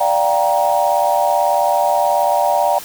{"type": "chord", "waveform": "sine", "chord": "G minor seventh", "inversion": "second", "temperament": "just", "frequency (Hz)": [588, 705.6, 784, 940.8], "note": ["D5", "F5", "G5", "Bb5"], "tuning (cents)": [2, 18, 0, 16], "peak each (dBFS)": -18, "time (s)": [0, 2.79], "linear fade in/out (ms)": 10, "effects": ["white hiss -33 dBFS RMS until 2.84 s"]}